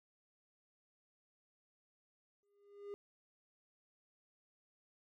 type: tone with exponential growth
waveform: triangle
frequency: 405.8 Hz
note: G#4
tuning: 40 cents flat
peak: -39 dBFS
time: 2.43-2.94 s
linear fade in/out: 0 ms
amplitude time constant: 110 ms
effects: none